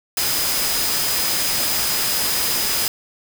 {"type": "tone in noise", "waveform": "sine", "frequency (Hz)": 5000, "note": "D#8", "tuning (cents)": 8, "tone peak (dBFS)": -26, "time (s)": [0.17, 2.88], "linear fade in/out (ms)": 2, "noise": "white", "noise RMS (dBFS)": -21, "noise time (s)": [0.17, 2.88], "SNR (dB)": -8, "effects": []}